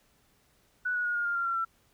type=tone with pitch steps; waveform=sine; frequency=1480 / 1460.5 / 1441.2 / 1422.2 / 1403.4 / 1384.9 / 1366.6 / 1348.6 Hz; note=F#6 / F#6 / F#6 / F6 / F6 / F6 / F6 / E6; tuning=0 / -23 / -46 / +31 / +8 / -15 / -38 / +39 cents; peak=-27 dBFS; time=0.85-1.65 s; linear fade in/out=10 ms; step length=100 ms; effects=pink hiss -67 dBFS RMS until 1.93 s